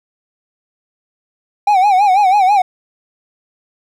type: tone with vibrato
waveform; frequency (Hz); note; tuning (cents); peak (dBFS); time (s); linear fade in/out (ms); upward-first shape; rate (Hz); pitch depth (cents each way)
triangle; 784; G5; 0; -6; 1.67-2.62; 5; sine; 6.1; 120
effects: none